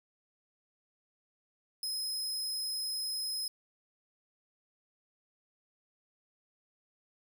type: tone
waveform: sawtooth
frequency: 5110 Hz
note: D#8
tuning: 45 cents sharp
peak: -31 dBFS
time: 1.83-3.48 s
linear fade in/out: 2 ms
effects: none